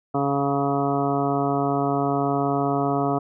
harmonic tone with a mistuned harmonic, 140.4 Hz, C#3, 22 cents sharp, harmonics 1 / 2 / 3 / 4 / 5 / 6 / 7 / 8 / 9, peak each -28 / -25 / -27 / -34 / -25 / -37 / -33 / -33 / -32 dBFS, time 0.14-3.19 s, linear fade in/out 10 ms, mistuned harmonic 7, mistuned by -17 cents, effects none

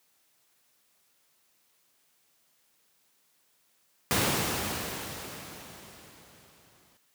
pink noise with exponential decay, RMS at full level -24 dBFS, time 4.11-6.97 s, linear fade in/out 0 ms, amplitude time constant 620 ms, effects white hiss -69 dBFS RMS until 7.14 s + high-pass 100 Hz 12 dB/octave

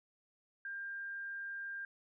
sine tone, 1597 Hz, G6, 32 cents sharp, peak -40 dBFS, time 0.65-1.85 s, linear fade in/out 2 ms, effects none

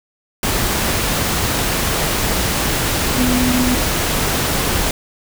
sine tone in noise, 250 Hz, B3, 21 cents sharp, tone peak -15 dBFS, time 3.18-3.75 s, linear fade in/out 2 ms, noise pink, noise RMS -18 dBFS, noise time 0.43-4.91 s, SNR 0 dB, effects none

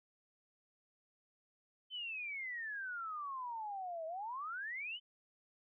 sine exponential two-way sweep, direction down then up, 3097 to 630 to 3097 Hz, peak -40 dBFS, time 1.9-5 s, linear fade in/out 50 ms, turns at 4.06 s, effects none

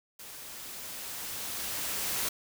white noise with level ramp, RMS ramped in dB -46 to -31 dBFS, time 0.19-2.29 s, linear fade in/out 5 ms, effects none

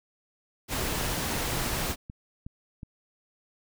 pink noise, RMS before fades -30 dBFS, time 0.68-1.96 s, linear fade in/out 50 ms
click train, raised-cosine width 5 ms, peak -27 dBFS, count 6, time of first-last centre 1-2.832 s, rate 2.73 Hz
effects none

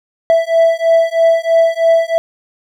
triangle beating tone pair, 659.3 / 662.4 Hz, E5 / E5, 0 / +8 cents, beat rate 3.1 Hz, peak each -10 dBFS, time 0.3-2.18 s, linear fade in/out 0 ms, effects none

